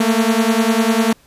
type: beating tone pair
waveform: sawtooth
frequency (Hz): 220 / 230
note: A3 / A#3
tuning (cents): 0 / -23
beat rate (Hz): 10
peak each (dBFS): -12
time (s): 0-1.13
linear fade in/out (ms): 5
effects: pink hiss -52 dBFS RMS until 1.26 s + resampled to 32000 Hz